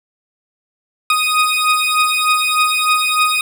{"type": "beating tone pair", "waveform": "20% pulse", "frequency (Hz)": [1244.5, 1247.8], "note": ["D#6", "D#6"], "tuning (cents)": [0, 5], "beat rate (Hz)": 3.3, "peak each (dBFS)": -11, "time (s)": [1.1, 3.41], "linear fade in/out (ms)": 2, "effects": []}